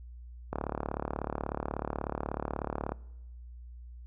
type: click train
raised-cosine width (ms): 1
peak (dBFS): -18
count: 88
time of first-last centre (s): 0.53-2.92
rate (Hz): 36.4
effects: noise-tail reverb RT60 1.0 s tail -24 dB re dry + added 60 Hz sine -44 dBFS peak until 4.06 s